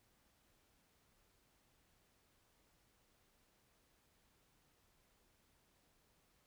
silence, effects pink hiss -75 dBFS RMS until 6.46 s

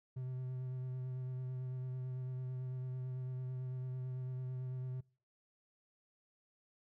triangle tone with vibrato, 128.1 Hz, C3, 36 cents flat, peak -37 dBFS, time 0.16-5.01 s, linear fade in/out 10 ms, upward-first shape sine, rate 9 Hz, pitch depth 18 cents each way, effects noise-tail reverb RT60 0.4 s tail -24 dB re dry

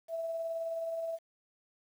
sine tone with tremolo, 659.3 Hz, E5, in tune, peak -32 dBFS, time 0.08-1.19 s, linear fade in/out 50 ms, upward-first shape sine, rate 19 Hz, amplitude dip 30%, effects 10-bit

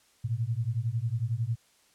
sine beating tone pair, 110 / 121 Hz, A2 / B2, 0 / -35 cents, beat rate 11 Hz, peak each -30 dBFS, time 0.24-1.56 s, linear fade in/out 10 ms, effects white hiss -64 dBFS RMS until 1.94 s + low-pass 10000 Hz 12 dB/octave

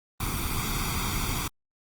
pink noise with comb filter, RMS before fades -29 dBFS, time 0.2-1.48 s, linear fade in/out 5 ms, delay 0.86 ms, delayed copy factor +0.85, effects Opus 32 kbps

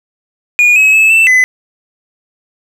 triangle tone with pitch steps, 2442 / 2561 / 2600 / 2662 / 2017 Hz, D#7 / D#7 / E7 / E7 / B6, -33 / +49 / -24 / +16 / +36 cents, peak -3 dBFS, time 0.59-1.44 s, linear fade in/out 0 ms, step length 170 ms, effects none

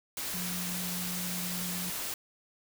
sine tone in noise, 179 Hz, F3, 43 cents sharp, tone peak -37 dBFS, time 0.34-1.9 s, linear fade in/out 2 ms, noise white, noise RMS -36 dBFS, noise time 0.17-2.14 s, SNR -4 dB, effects none

